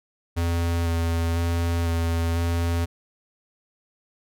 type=tone with vibrato; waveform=square; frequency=84.2 Hz; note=E2; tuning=37 cents sharp; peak=-22 dBFS; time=0.36-2.86 s; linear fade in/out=20 ms; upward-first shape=square; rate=1 Hz; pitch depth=13 cents each way; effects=none